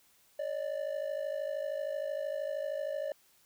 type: ring-modulated tone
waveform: triangle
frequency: 587.3 Hz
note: D5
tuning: in tune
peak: -28 dBFS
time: 0.39-3.12 s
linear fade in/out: 2 ms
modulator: 26.5 Hz
effects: white hiss -66 dBFS RMS until 3.45 s